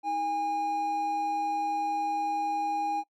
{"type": "tone pair together", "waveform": "triangle", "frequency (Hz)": [317.7, 816], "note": ["D#4", "G#5"], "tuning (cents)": [36, -31], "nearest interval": "octave + major third", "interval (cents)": 1633, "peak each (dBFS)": [-37, -25], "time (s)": [0.03, 3.04], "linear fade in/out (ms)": 50, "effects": ["noise-tail reverb RT60 0.1 s tail -22 dB re dry"]}